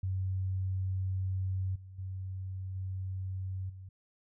sine tone with level steps, 94.3 Hz, F#2, 33 cents sharp, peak -30 / -46 / -36 / -34 / -44 dBFS, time 0.03-3.89 s, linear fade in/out 5 ms, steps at 1.75 / 1.98 / 2.75 / 3.69 s, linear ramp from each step 10 ms, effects none

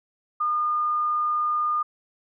sine tone, 1216 Hz, D#6, 40 cents flat, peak -21 dBFS, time 0.4-1.83 s, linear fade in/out 10 ms, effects none

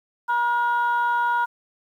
sine tone pair together, 956 / 1432.4 Hz, A#5 / F6, +43 / +43 cents, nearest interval perfect fifth, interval 700 cents, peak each -19 / -23 dBFS, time 0.28-1.46 s, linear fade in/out 20 ms, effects tanh soft clip ceiling -14 dBFS + 9-bit

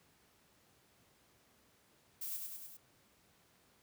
violet noise with echo, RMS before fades -42 dBFS, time 2.21-2.37 s, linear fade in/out 5 ms, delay 100 ms, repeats 4, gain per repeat -3 dB, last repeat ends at 2.77 s, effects pink hiss -69 dBFS RMS until 3.82 s + high-pass 80 Hz 12 dB/octave

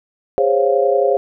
sine chord, Db major seventh, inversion second, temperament equal with one note detuned, 407.7 / 523.3 / 554.4 / 698.5 Hz, Ab4 / C5 / Db5 / F5, -32 / 0 / 0 / 0 cents, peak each -17 / -17 / -17 / -20 dBFS, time 0.38-1.17 s, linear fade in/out 0 ms, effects none

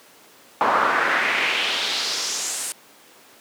brown noise with band-pass filter sweep, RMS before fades -22 dBFS, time 0.61-2.72 s, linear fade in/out 0 ms, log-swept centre 1000 to 9300 Hz, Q 2.5, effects pink hiss -49 dBFS RMS until 3.4 s + high-pass 300 Hz 12 dB/octave

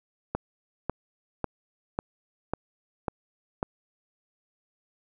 click train, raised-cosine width 1 ms, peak -13 dBFS, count 7, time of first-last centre 0.35-3.629 s, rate 1.83 Hz, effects none

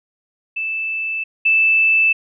sine tone pair in turn, 2637 / 2637 Hz, E7 / E7, 0 / 0 cents, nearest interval unison, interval 0 cents, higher neither, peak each -20 / -11 dBFS, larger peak second, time 0.56-1.24 / 1.45-2.13 s, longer neither, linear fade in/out 10 ms, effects none

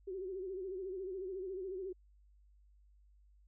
sine tone with vibrato, 377.1 Hz, F#4, 33 cents sharp, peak -39 dBFS, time 0.07-1.93 s, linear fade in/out 10 ms, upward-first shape sine, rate 14 Hz, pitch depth 83 cents each way, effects added 50 Hz sine -62 dBFS peak until 3.47 s

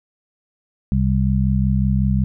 harmonic tone, 65.41 Hz, C2, in tune, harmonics 1 / 2 / 3, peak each -19 / -19 / -19 dBFS, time 0.92-2.24 s, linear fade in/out 0 ms, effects none

